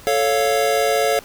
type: chord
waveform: square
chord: A augmented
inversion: none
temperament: equal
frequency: 440 / 554.4 / 698.5 Hz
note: A4 / C#5 / E#5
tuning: 0 / 0 / 0 cents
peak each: -21 dBFS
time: 0.07-1.19 s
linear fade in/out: 0 ms
effects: pink hiss -43 dBFS RMS until 1.24 s